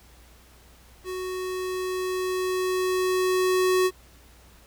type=tone with level ramp; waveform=square; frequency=370 Hz; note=F#4; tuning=in tune; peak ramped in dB=-31 to -19 dBFS; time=1.04-3.91 s; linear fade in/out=50 ms; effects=added 60 Hz sine -53 dBFS peak until 4.66 s + pink hiss -55 dBFS RMS until 4.66 s